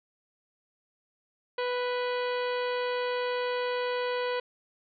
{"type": "harmonic tone with a mistuned harmonic", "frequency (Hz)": 493.9, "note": "B4", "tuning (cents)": 0, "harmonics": [1, 2, 3, 4, 5, 6, 7, 8, 9], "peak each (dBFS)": [-29, -35, -39, -41, -43, -45, -46, -47, -48], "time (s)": [1.58, 4.4], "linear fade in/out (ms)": 5, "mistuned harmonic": 7, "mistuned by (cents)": -75, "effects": []}